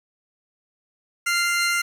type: tone pair together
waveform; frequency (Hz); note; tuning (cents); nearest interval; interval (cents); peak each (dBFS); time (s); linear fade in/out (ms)
sawtooth; 1392 / 2086; F6 / C7; -6 / -6; perfect fifth; 700; -19; 1.26-1.82; 10
effects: low-pass 12000 Hz 12 dB/octave + 8-bit